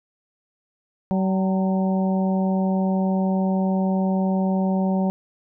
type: harmonic tone with a mistuned harmonic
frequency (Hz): 190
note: F#3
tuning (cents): +46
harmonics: 1 / 2 / 3 / 4 / 5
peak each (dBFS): -19 / -31 / -29 / -31 / -35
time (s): 1.11-5.1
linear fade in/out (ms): 0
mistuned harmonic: 5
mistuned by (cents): -62
effects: none